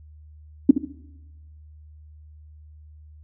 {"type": "tone with echo", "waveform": "sine", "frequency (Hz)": 276.9, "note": "C#4", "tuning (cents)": -2, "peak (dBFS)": -5, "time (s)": [0.69, 0.71], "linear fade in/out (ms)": 5, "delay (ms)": 71, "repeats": 2, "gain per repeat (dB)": -12, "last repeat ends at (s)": 0.852, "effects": ["noise-tail reverb RT60 1.0 s tail -18 dB re dry", "added 76 Hz sine -44 dBFS peak until 3.23 s"]}